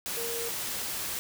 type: tone in noise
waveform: sine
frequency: 466.2 Hz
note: A#4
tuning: in tune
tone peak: -35 dBFS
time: 0.17-0.49 s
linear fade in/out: 0 ms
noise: white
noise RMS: -34 dBFS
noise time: 0.06-1.19 s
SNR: -4 dB
effects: none